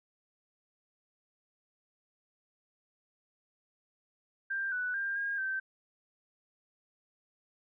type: tone with pitch steps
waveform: sine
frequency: 1585 / 1486 / 1595 / 1623 / 1553 Hz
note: G6 / F#6 / G6 / G#6 / G6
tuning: +19 / +7 / +30 / -40 / -17 cents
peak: -31 dBFS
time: 4.5-5.6 s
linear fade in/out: 10 ms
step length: 220 ms
effects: none